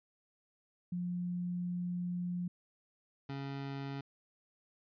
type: tone pair in turn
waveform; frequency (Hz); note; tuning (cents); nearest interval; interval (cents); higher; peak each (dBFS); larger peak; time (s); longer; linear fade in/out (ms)
sine / 25% pulse; 177.2 / 138.28; F3 / C#3; +25 / -4; major third; 429; first; -34 / -35; first; 0.92-2.48 / 3.29-4.01; first; 5
effects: resampled to 11025 Hz